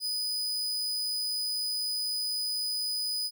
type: tone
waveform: 40% pulse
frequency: 4978 Hz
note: D#8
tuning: in tune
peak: -28 dBFS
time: 0-3.31 s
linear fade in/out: 50 ms
effects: none